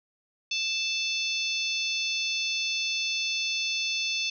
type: harmonic tone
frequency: 880 Hz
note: A5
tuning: in tune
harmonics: 3 / 4 / 5 / 6 / 7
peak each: -30 / -32 / -34 / -36 / -37 dBFS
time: 0.51-4.3 s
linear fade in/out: 5 ms
effects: none